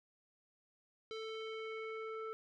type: tone with low-pass filter sweep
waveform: square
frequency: 441.9 Hz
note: A4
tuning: 7 cents sharp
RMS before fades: -44 dBFS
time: 1.11-2.33 s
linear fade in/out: 0 ms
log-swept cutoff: 4000 to 1500 Hz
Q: 2.5
effects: none